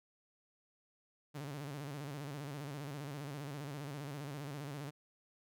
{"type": "tone with vibrato", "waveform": "sawtooth", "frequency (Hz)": 143, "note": "D3", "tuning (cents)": -46, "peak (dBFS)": -38, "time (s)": [1.34, 4.91], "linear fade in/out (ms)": 20, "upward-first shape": "square", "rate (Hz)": 15, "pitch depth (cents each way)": 81, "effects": []}